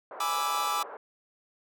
pink band-pass noise, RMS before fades -43 dBFS, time 0.11-0.97 s, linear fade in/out 2 ms, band 470 to 1300 Hz, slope 24 dB/octave
45% pulse chord, E dominant seventh, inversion first, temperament equal, 830.6 / 987.8 / 1174.7 / 1318.5 Hz, G#5 / B5 / D6 / E6, 0 / 0 / 0 / 0 cents, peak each -34 / -35 / -30 / -33 dBFS, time 0.2-0.83 s, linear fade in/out 5 ms
effects none

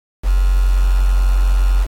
sine tone with quantisation, 45.77 Hz, F#1, 18 cents flat, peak -10 dBFS, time 0.23-1.87 s, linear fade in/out 50 ms, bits 5, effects AAC 48 kbps

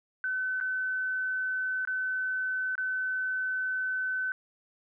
sine tone with dropouts, 1517 Hz, F#6, 43 cents sharp, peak -28 dBFS, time 0.24-4.32 s, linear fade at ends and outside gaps 1 ms, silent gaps 0.602-0.61 / 1.851-1.874 / 2.754-2.779 s, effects none

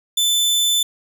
sawtooth tone, 3520 Hz, A7, in tune, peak -12 dBFS, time 0.17-0.83 s, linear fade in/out 5 ms, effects none

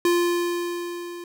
square tone with level ramp, 347.9 Hz, F4, 7 cents flat, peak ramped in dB -17 to -35 dBFS, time 0.05-1.24 s, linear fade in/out 2 ms, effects none

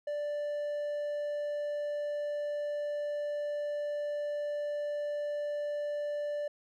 triangle tone, 587.3 Hz, D5, in tune, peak -30 dBFS, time 0.07-6.48 s, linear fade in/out 5 ms, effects none

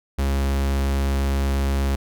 45% pulse tone, 68.6 Hz, C#2, 17 cents flat, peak -19 dBFS, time 0.18-1.96 s, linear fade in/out 10 ms, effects none

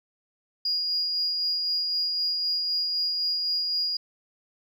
sine tone with tremolo, 4864 Hz, D#8, 40 cents flat, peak -22 dBFS, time 0.65-3.97 s, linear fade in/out 5 ms, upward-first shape sine, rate 3.9 Hz, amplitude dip 30%, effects tanh soft clip ceiling -18 dBFS + 10-bit

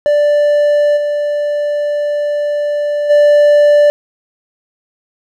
triangle tone with level steps, 587.3 Hz, D5, in tune, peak -6 / -11 / -3 dBFS, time 0.06-3.9 s, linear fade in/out 0 ms, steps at 0.96 / 3.09 s, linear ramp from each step 20 ms, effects none

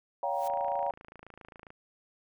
white noise with exponential growth, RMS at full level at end -44 dBFS, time 0.23-0.48 s, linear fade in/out 5 ms, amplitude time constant 53 ms
sine chord, G half-diminished seventh, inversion second, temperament just, 564.5 / 705.6 / 784 / 940.8 Hz, Db5 / F5 / G5 / Bb5, +31 / +18 / 0 / +16 cents, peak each -34 dBFS, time 0.23-0.91 s, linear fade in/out 2 ms
click train, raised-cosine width 0.5 ms, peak -33 dBFS, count 34, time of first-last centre 0.5-1.704 s, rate 27.4 Hz
effects none

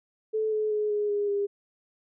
sine tone with pitch steps, 435.6 / 429.1 / 422.7 / 416.4 / 410.2 / 404.1 Hz, A4 / A4 / G#4 / G#4 / G#4 / G#4, -17 / -43 / +31 / +5 / -21 / -47 cents, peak -24 dBFS, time 0.33-1.47 s, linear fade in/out 20 ms, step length 190 ms, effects none

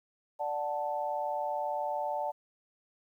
sine chord, D major, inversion none, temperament equal, 587.3 / 740 / 880 Hz, D5 / F#5 / A5, 0 / 0 / 0 cents, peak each -35 / -36 / -34 dBFS, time 0.39-2.32 s, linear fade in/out 20 ms, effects 11-bit

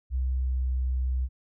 sine tone with pitch glide, 64.2 to 63.79 Hz, C2 to C2, -32 to -43 cents, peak -24 dBFS, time 0.1-1.29 s, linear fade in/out 50 ms, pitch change -11 cents, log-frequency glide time 0.36-0.65 s, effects none

